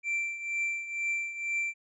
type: tone with tremolo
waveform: triangle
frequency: 2349 Hz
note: D7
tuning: in tune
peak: -25 dBFS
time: 0.03-1.74 s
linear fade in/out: 50 ms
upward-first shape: triangle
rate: 2.1 Hz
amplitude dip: 75%
effects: resampled to 22050 Hz